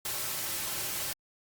white noise with comb filter, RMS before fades -34 dBFS, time 0.05-1.13 s, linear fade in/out 2 ms, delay 4.2 ms, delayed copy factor -0.5, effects Opus 48 kbps

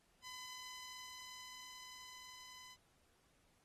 10% pulse tone with level ramp, 1010 Hz, B5, 39 cents sharp, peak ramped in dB -40 to -47 dBFS, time 0.22-2.77 s, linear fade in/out 50 ms, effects pink hiss -75 dBFS RMS until 3.64 s + AAC 32 kbps

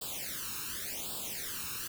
white noise with flanger, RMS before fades -39 dBFS, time 0.01-1.88 s, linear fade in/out 10 ms, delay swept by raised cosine 0.24 to 0.76 ms, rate 0.89 Hz, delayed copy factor +1, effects none

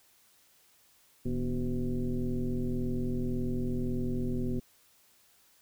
sine tone with frequency modulation, 111.1 Hz, A2, 17 cents sharp, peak -28 dBFS, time 1.25-4.6 s, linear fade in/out 10 ms, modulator 132 Hz, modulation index 1.8, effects white hiss -64 dBFS RMS until 5.61 s

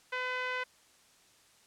5% pulse tone with low-pass filter, 505 Hz, B4, 39 cents sharp, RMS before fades -35 dBFS, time 0.12-0.64 s, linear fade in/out 10 ms, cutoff 1900 Hz, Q 1.5, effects white hiss -63 dBFS RMS until 1.66 s + low-pass 9000 Hz 12 dB/octave

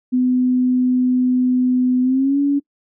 sine tone with pitch glide, 252.1 to 283 Hz, B3 to C#4, +36 to +36 cents, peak -13 dBFS, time 0.12-2.6 s, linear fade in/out 20 ms, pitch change +200 cents, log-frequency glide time 2.02-2.39 s, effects noise-tail reverb RT60 0.1 s tail -23 dB re dry

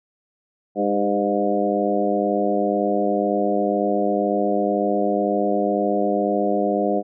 harmonic tone with a mistuned harmonic, 102 Hz, G#2, 31 cents flat, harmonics 2 / 3 / 4 / 5 / 6 / 7, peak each -25 / -25 / -25 / -25 / -25 / -25 dBFS, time 0.75-7.03 s, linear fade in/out 50 ms, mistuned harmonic 4, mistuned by -35 cents, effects none

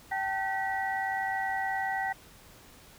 sine tone cluster, 773 / 872 / 1528 / 1932 Hz, G5 / A5 / G6 / B6, -24 / -16 / -45 / -39 cents, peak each -31 / -39 / -39 / -33 dBFS, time 0.11-2.13 s, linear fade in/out 10 ms, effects pink hiss -54 dBFS RMS until 2.98 s

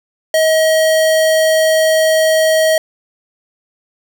square tone, 635 Hz, D#5, 35 cents sharp, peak -10 dBFS, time 0.34-2.78 s, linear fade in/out 2 ms, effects none

